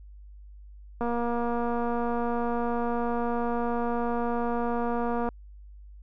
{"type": "click train", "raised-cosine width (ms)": 1, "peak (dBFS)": -17, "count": 1015, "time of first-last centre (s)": [1.01, 5.288], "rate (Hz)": 237, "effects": ["added 50 Hz sine -44 dBFS peak until 6.02 s"]}